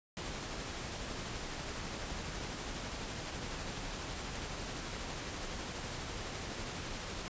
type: noise with tremolo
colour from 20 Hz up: pink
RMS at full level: -40 dBFS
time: 0.17-7.28 s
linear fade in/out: 0 ms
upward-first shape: triangle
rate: 12 Hz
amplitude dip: 25%
effects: resampled to 16000 Hz